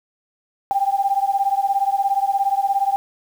sine beating tone pair, 784 / 801 Hz, G5 / G5, 0 / +37 cents, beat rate 17 Hz, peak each -19 / -20 dBFS, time 0.71-2.96 s, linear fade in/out 0 ms, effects 7-bit

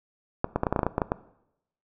clicks, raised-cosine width 1 ms, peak -9 dBFS, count 12, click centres 0.444 / 0.56 / 0.634 / 0.668 / 0.726 / 0.762 / 0.792 / 0.832 / 0.866 / 0.981 / 1.018 / 1.119 s, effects noise-tail reverb RT60 0.8 s tail -18 dB re dry

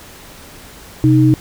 sine tone pair together, 128.55 / 311.1 Hz, C3 / D#4, -30 / 0 cents, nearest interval octave + minor third, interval 1530 cents, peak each -10 dBFS, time 1.04-1.34 s, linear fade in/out 0 ms, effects pink hiss -38 dBFS RMS until 1.4 s

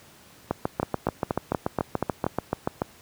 two click trains, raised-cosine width 1 ms, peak -9 / -9 dBFS, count 7 / 17, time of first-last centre 0.83-2.265 / 0.51-2.819 s, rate 4.18 / 6.93 Hz, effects pink hiss -52 dBFS RMS until 3.01 s + high-pass 80 Hz 12 dB/octave

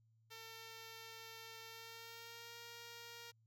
5% pulse tone with pitch glide, 451.2 to 468.7 Hz, A4 to A#4, +44 to +9 cents, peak -40 dBFS, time 0.3-3.32 s, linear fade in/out 20 ms, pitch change +65 cents, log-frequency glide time 1.64-2.58 s, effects added 112 Hz sine -70 dBFS peak until 3.46 s

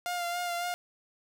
sawtooth tone with vibrato, 701 Hz, F5, 6 cents sharp, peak -27 dBFS, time 0.06-0.74 s, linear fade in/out 0 ms, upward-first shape sine, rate 3.6 Hz, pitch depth 26 cents each way, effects none

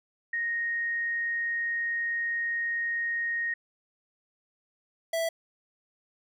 sine / square tone pair in turn, 1864.7 / 659.3 Hz, A#6 / E5, 0 / 0 cents, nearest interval octave + tritone, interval 1800 cents, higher first, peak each -27 dBFS, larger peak neither, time 0.33-3.54 / 5.13-5.29 s, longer first, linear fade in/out 5 ms, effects none

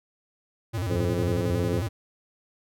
square tone with vibrato, 100.8 Hz, G2, 49 cents sharp, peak -27 dBFS, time 0.73-1.89 s, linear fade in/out 20 ms, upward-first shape square, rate 11 Hz, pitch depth 210 cents each way
harmonic tone, 86.8 Hz, F2, 10 cents flat, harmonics 1 / 2 / 3 / 4 / 5 / 6, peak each -35 / -31 / -32 / -33 / -31 / -33 dBFS, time 0.89-1.81 s, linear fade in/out 20 ms
effects none

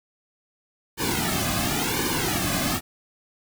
pink noise with flanger, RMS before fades -25 dBFS, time 0.97-2.81 s, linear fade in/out 50 ms, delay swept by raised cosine 1.5 to 2.19 ms, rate 0.94 Hz, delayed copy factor -0.95, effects none

